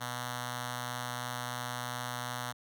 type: tone with notch filter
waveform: 5% pulse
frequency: 122.9 Hz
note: B2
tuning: 8 cents flat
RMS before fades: -38 dBFS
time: 0-2.53 s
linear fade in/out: 20 ms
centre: 380 Hz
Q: 0.61
effects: none